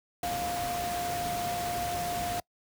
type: tone in noise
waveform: sine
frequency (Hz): 703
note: F5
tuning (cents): +11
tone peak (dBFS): -31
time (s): 0.23-2.4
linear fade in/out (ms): 2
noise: pink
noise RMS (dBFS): -36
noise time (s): 0.23-2.4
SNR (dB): +2
effects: noise-tail reverb RT60 0.1 s tail -25 dB re dry + high-pass 60 Hz 12 dB/octave